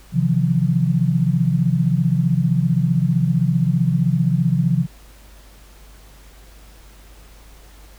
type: tone cluster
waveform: sine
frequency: 133 / 160.9 / 176.3 Hz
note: C3 / E3 / F3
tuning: +29 / -42 / +17 cents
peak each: -19 dBFS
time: 0.12-4.87 s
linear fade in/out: 50 ms
effects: added 50 Hz sine -43 dBFS peak until 7.98 s + pink hiss -49 dBFS RMS until 7.98 s